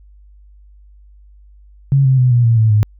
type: tone with pitch steps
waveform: sine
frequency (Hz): 137.7 / 131.79 / 126.13 / 120.71 / 115.52 / 110.56 / 105.81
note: C#3 / C3 / B2 / B2 / A#2 / A2 / G#2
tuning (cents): -11 / +13 / +37 / -39 / -15 / +9 / +33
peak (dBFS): -8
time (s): 1.92-2.83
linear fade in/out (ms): 0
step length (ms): 130
effects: added 50 Hz sine -41 dBFS peak until 2.99 s